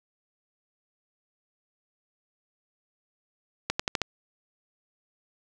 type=accelerating click train; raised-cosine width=0.2 ms; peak=-8 dBFS; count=5; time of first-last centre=3.7-4.017 s; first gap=95 ms; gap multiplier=0.88; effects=none